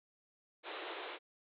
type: band-pass noise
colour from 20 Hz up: pink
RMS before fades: -45 dBFS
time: 0.63-1.19 s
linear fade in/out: 50 ms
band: 320 to 3900 Hz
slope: 96 dB/octave
effects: none